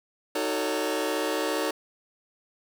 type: chord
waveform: sawtooth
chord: D# half-diminished seventh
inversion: none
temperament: just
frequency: 311.1 / 373.4 / 448 / 560 Hz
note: D#4 / F#4 / A4 / C#5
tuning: 0 / +16 / +31 / +18 cents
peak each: -27 / -29 / -27 / -27 dBFS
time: 0.35-1.71 s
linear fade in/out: 5 ms
effects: none